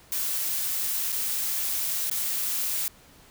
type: noise with dropouts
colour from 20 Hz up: blue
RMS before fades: -28 dBFS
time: 0.12-2.88 s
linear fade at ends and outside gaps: 1 ms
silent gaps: 1.121-1.125 / 2.099-2.113 s
effects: pink hiss -54 dBFS RMS until 3.3 s